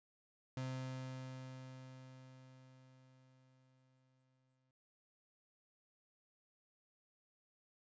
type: tone with exponential decay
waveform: 35% pulse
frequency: 130 Hz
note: C3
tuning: 11 cents flat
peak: -38 dBFS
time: 0.57-4.71 s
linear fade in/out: 2 ms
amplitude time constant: 900 ms
effects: resampled to 16000 Hz